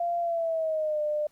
sine tone with pitch glide, 690 to 600.7 Hz, F5 to D5, -21 to +39 cents, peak -25 dBFS, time 0-1.27 s, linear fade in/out 5 ms, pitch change -240 cents, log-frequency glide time 0.2-1.01 s, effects pink hiss -66 dBFS RMS until 1.31 s

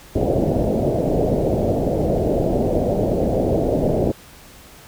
white low-pass noise, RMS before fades -19 dBFS, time 0.15-4.12 s, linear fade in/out 10 ms, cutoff 660 Hz, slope 48 dB/octave, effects pink hiss -44 dBFS RMS until 4.87 s

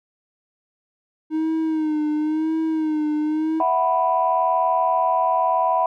triangle tone with vibrato, 311.1 Hz, D#4, in tune, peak -17 dBFS, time 1.3-3.63 s, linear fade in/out 50 ms, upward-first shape sine, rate 0.96 Hz, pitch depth 53 cents each way
sine chord, E suspended second, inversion none, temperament equal, 659.3 / 740 / 987.8 Hz, E5 / F#5 / B5, 0 / 0 / 0 cents, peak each -22 / -21 / -19 dBFS, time 3.6-5.86 s, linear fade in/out 2 ms
effects tanh soft clip ceiling -7 dBFS

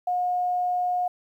sine tone, 720 Hz, F#5, 47 cents flat, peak -22 dBFS, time 0.07-1.08 s, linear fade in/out 5 ms, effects 10-bit

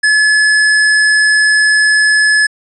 square tone, 1712 Hz, A6, 48 cents flat, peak -8 dBFS, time 0.03-2.47 s, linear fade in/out 10 ms, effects resampled to 24000 Hz + 8-bit

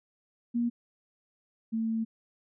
sine tone pair in turn, 237.3 / 224.3 Hz, A#3 / A3, +31 / +34 cents, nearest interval minor second, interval 97 cents, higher first, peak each -25 / -27 dBFS, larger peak first, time 0.54-0.7 / 1.72-2.05 s, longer second, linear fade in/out 20 ms, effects none

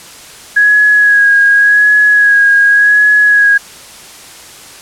sine tone with vibrato, 1661.2 Hz, G#6, in tune, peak -4 dBFS, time 0.56-3.58 s, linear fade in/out 10 ms, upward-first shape sine, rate 0.88 Hz, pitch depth 28 cents each way, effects white hiss -33 dBFS RMS until 4.81 s + low-pass 10000 Hz 12 dB/octave

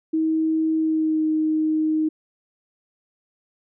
sine tone with pitch glide, 318.2 to 312.2 Hz, D#4 to D#4, +39 to +6 cents, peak -18 dBFS, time 0.13-2.09 s, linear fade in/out 10 ms, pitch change -33 cents, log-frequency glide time 0.76-1.25 s, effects none

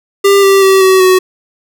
square tone with pitch steps, 397.7 / 391.1 / 384.6 / 378.2 / 371.9 Hz, G4 / G4 / G4 / F#4 / F#4, +25 / -4 / -33 / +38 / +9 cents, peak -5 dBFS, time 0.24-1.19 s, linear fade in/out 10 ms, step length 190 ms, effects none

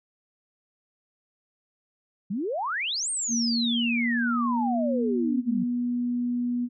sine exponential two-way sweep, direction up then down, 178.7 to 8870 to 178.7 Hz, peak -26 dBFS, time 2.3-5.64 s, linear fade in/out 10 ms, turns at 3.1 s
sine tone with pitch glide, 233.1 to 243.3 Hz, A#3 to B3, 0 to -26 cents, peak -24 dBFS, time 3.28-6.69 s, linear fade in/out 50 ms, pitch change +74 cents, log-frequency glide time 3.47-5.35 s
effects none

